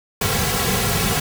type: noise with comb filter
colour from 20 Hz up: pink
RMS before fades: -20 dBFS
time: 0.21-1.2 s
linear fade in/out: 5 ms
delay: 3.3 ms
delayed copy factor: -0.95
effects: none